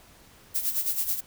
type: noise with tremolo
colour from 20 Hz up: violet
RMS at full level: -25 dBFS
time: 0.54-1.21 s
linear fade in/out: 20 ms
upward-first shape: sine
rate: 9.2 Hz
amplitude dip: 70%
effects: pink hiss -54 dBFS RMS until 1.26 s